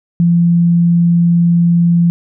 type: tone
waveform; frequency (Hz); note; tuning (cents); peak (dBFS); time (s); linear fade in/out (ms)
sine; 171.2; F3; -34; -7; 0.2-2.1; 0
effects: none